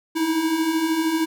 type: beating tone pair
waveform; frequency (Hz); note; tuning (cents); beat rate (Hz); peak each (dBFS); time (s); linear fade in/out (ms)
square; 311.1 / 324.1; D#4 / E4; 0 / -29; 13; -28 / -21; 0.15-1.26; 20
effects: none